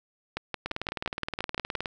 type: two click trains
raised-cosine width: 0.3 ms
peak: -15 / -14 dBFS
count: 24 / 9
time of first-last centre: 0.66-1.858 / 0.37-1.752 s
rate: 19.2 / 5.79 Hz
effects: none